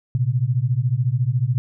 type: beating tone pair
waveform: sine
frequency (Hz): 117.6 / 131.6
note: A#2 / C3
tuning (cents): +16 / +10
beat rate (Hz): 14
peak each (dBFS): -20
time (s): 0.15-1.58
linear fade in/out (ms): 0
effects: none